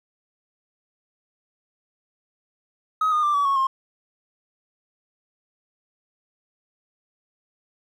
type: tone with pitch steps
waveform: triangle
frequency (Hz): 1267 / 1223.8 / 1182.2 / 1141.9 / 1103 / 1065.4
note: D#6 / D#6 / D6 / D6 / C#6 / C6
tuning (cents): +31 / -29 / +11 / -49 / -9 / +31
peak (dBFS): -15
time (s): 3.01-3.67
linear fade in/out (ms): 5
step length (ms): 110
effects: tanh soft clip ceiling -14 dBFS